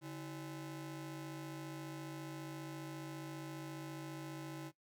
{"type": "ring-modulated tone", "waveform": "40% pulse", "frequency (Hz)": 233.1, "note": "A#3", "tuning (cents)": 0, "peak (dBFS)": -40, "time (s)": [0.01, 4.72], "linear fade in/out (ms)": 50, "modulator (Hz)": 89.2, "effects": ["noise-tail reverb RT60 0.1 s tail -17 dB re dry"]}